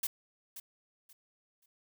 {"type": "noise with echo", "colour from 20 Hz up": "blue", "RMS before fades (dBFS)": -33, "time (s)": [0.03, 0.07], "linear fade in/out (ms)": 5, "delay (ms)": 530, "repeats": 3, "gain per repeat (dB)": -12, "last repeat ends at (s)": 1.66, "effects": []}